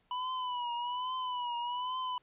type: tone with vibrato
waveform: square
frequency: 987.8 Hz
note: B5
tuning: in tune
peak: -34 dBFS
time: 0.11-2.18 s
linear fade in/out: 2 ms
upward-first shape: triangle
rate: 1.2 Hz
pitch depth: 75 cents each way
effects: pink hiss -72 dBFS RMS until 2.22 s + resampled to 8000 Hz